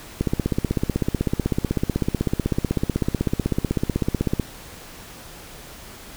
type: click train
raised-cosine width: 3 ms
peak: -7 dBFS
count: 68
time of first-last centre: 0.21-4.397 s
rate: 16 Hz
effects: pink hiss -41 dBFS RMS until 6.16 s